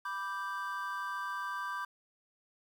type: chord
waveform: triangle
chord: G major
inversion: first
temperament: equal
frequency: 987.8 / 1174.7 / 1568 Hz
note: B5 / D6 / G6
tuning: 0 / 0 / 0 cents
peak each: -39 / -37 / -38 dBFS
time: 0.05-1.85 s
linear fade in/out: 5 ms
effects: 10-bit